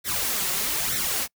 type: noise with flanger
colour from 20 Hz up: white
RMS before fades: -26 dBFS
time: 0.04-1.28 s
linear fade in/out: 50 ms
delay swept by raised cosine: 0.51 to 5.51 ms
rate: 1.1 Hz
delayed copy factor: +0.75
effects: noise-tail reverb RT60 0.1 s tail -26 dB re dry